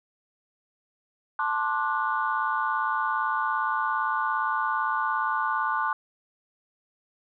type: chord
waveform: sine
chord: D dominant seventh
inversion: second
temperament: just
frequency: 881 / 1057.2 / 1174.7 / 1468.3 Hz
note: A5 / C6 / D6 / F#6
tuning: +2 / +18 / 0 / -14 cents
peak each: -29 dBFS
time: 1.39-5.93 s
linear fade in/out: 2 ms
effects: tanh soft clip ceiling -13 dBFS